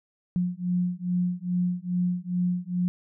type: beating tone pair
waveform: sine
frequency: 177.5 / 179.9 Hz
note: F3 / F#3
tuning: +28 / -48 cents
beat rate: 2.4 Hz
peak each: -27 / -27 dBFS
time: 0.36-2.88 s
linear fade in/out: 0 ms
effects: none